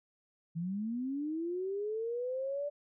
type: linear sweep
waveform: sine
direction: up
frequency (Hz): 159.4 to 587.3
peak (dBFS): -33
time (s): 0.55-2.7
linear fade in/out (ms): 20
effects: none